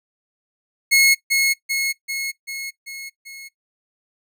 sawtooth tone with echo, 2173 Hz, C#7, 35 cents flat, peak -8 dBFS, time 0.91-1.15 s, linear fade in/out 20 ms, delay 390 ms, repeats 6, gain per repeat -4 dB, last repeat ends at 3.49 s, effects noise-tail reverb RT60 0.1 s tail -17 dB re dry

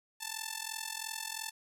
5% pulse tone with amplitude modulation, 883 Hz, A5, 6 cents sharp, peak -22 dBFS, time 0.2-1.51 s, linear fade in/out 20 ms, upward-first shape sine, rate 42.9 Hz, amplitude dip 85%, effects none

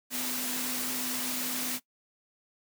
sine tone in noise, 251.9 Hz, B3, 34 cents sharp, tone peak -39 dBFS, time 0.1-1.8 s, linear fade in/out 50 ms, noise white, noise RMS -33 dBFS, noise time 0.1-1.8 s, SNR -9 dB, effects noise-tail reverb RT60 0.1 s tail -20 dB re dry + high-pass 150 Hz 12 dB/octave

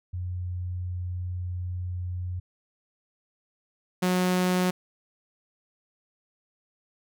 sine / sawtooth tone pair in turn, 89.8 / 182.11 Hz, F2 / F#3, +49 / -27 cents, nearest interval octave, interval 1224 cents, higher second, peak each -29 / -18 dBFS, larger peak second, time 0.13-2.4 / 4.02-4.71 s, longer first, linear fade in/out 10 ms, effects none

